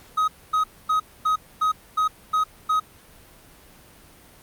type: tone bursts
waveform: triangle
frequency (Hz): 1262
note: D#6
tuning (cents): +24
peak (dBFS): -16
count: 8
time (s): 0.17-2.8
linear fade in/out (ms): 10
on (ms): 110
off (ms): 250
effects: pink hiss -50 dBFS RMS until 4.42 s + Opus 48 kbps